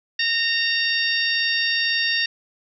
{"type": "harmonic tone", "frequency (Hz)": 922, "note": "A#5", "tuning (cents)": -19, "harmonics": [2, 3, 4, 5, 6], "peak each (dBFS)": [-23, -25, -26, -27, -28], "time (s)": [0.19, 2.26], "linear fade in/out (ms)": 5, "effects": []}